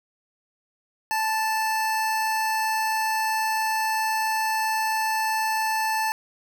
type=tone pair together; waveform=square; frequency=878.5 / 1757 Hz; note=A5 / A6; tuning=-3 / -3 cents; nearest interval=octave; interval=1200 cents; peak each=-24 / -30 dBFS; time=1.11-6.12 s; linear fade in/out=0 ms; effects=none